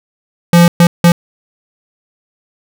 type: tone bursts at uneven times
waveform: square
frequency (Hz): 172.1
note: F3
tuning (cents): -25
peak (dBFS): -4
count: 3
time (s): 0.53-0.68 / 0.8-0.87 / 1.04-1.12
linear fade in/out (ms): 2
effects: none